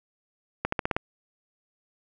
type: accelerating click train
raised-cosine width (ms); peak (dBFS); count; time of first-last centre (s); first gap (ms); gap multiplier
0.5; -10; 6; 0.65-0.965; 74; 0.92
effects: none